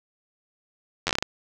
slowing click train, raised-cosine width 0.2 ms, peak -6 dBFS, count 8, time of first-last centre 1.07-1.225 s, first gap 10 ms, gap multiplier 1.26, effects 7-bit

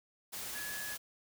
sine tone in noise, 1691 Hz, G#6, 31 cents sharp, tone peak -42 dBFS, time 0.54-0.96 s, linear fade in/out 20 ms, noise white, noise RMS -42 dBFS, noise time 0.32-0.98 s, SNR -3 dB, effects none

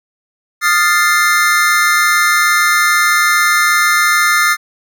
square chord, F dominant seventh, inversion third, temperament equal with one note detuned, 1234.5 / 1396.9 / 1760 / 2093 Hz, Eb6 / F6 / A6 / C7, -14 / 0 / 0 / 0 cents, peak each -16 dBFS, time 0.61-4.57 s, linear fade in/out 50 ms, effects none

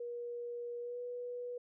sine tone with pitch glide, 478.5 to 488.6 Hz, A#4 to B4, +45 to -19 cents, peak -39 dBFS, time 0-1.58 s, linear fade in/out 5 ms, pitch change +36 cents, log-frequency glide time 0.8-0.99 s, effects none

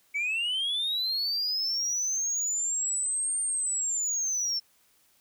sine linear two-way sweep, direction up then down, 2240 to 8800 to 5340 Hz, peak -24 dBFS, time 0.14-4.6 s, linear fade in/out 20 ms, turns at 3.41 s, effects tanh soft clip ceiling -25 dBFS + white hiss -65 dBFS RMS until 5.2 s

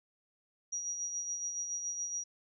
sine tone with tremolo, 5760 Hz, F#8, 47 cents flat, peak -33 dBFS, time 0.72-2.24 s, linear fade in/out 10 ms, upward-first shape sine, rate 7.1 Hz, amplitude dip 45%, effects none

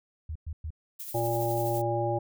sine tone bursts, 78.5 Hz, D#2, 16 cents sharp, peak -32 dBFS, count 3, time 0.29-0.705 s, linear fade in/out 5 ms, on 65 ms, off 110 ms
violet noise with tremolo, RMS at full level -38 dBFS, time 0.99-1.82 s, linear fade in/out 10 ms, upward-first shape sine, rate 12 Hz, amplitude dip 40%
harmonic tone, 116.54 Hz, A#2, in tune, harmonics 1 / 3 / 5 / 7, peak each -31 / -31 / -31 / -31 dBFS, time 1.14-2.19 s, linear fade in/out 10 ms
effects none

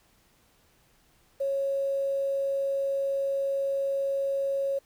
sine tone with quantisation, 550 Hz, C#5, 14 cents flat, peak -25 dBFS, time 1.4-4.79 s, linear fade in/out 10 ms, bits 9, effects pink hiss -64 dBFS RMS until 4.85 s

